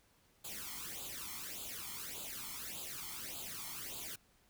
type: noise with flanger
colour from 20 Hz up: white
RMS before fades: -45 dBFS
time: 0.44-4.16 s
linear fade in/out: 10 ms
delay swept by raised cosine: 0.26 to 0.95 ms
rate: 1.7 Hz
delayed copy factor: +0.8
effects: pink hiss -70 dBFS RMS until 4.49 s